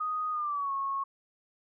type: tone with pitch glide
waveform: sine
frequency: 1244.5 to 1096 Hz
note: D#6 to C#6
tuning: 0 to -20 cents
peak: -29 dBFS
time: 0-1.04 s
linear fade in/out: 10 ms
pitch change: -220 cents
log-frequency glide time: 0.31-0.72 s
effects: none